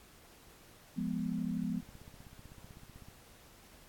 sine chord, F diminished, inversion none, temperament equal, 174.61 / 207.7 / 246.9 Hz, F3 / Ab3 / Cb4, 0 / 0 / 0 cents, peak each -37 dBFS, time 0.96-1.81 s, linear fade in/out 20 ms
click train, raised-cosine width 5 ms, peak -40 dBFS, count 34, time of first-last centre 1.01-3.085 s, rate 15.9 Hz
effects pink hiss -59 dBFS RMS until 3.88 s + AAC 64 kbps

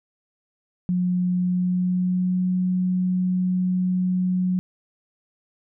sine tone with pitch glide, 180.1 to 182.93 Hz, F#3 to F#3, -46 to -19 cents, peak -19 dBFS, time 0.89-4.59 s, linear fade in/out 0 ms, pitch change +27 cents, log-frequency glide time 1.38-2.46 s, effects none

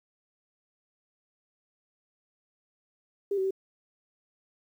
sine tone with pitch steps, 400.3 / 380.8 / 384.6 Hz, G4 / F#4 / G4, +36 / +50 / -33 cents, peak -25 dBFS, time 3.31-3.508 s, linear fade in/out 5 ms, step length 66 ms, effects 10-bit

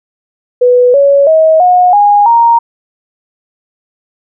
sine tone with pitch steps, 493.9 / 560.8 / 636.8 / 723.1 / 821.1 / 932.4 Hz, B4 / C#5 / D#5 / F#5 / G#5 / A#5, 0 / +20 / +40 / -40 / -20 / 0 cents, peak -3 dBFS, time 0.61-2.59 s, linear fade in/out 10 ms, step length 330 ms, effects none

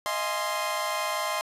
sawtooth chord, F minor seventh, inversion third, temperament equal with one note detuned, 622.3 / 682.5 / 830.6 / 1046.5 Hz, Eb5 / F5 / Ab5 / C6, 0 / -40 / 0 / 0 cents, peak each -29 / -32 / -32 / -26 dBFS, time 0.06-1.41 s, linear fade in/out 0 ms, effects resampled to 32000 Hz + 9-bit

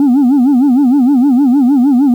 sine tone with vibrato, 264.7 Hz, C4, 20 cents sharp, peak -3 dBFS, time 0-2.14 s, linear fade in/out 2 ms, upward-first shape sine, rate 6.5 Hz, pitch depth 180 cents each way, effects tanh soft clip ceiling -5 dBFS + 7-bit

